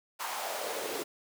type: noise with high-pass filter sweep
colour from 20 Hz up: pink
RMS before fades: -36 dBFS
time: 0.19-1.04 s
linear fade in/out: 20 ms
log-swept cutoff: 960 to 360 Hz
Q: 3
effects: none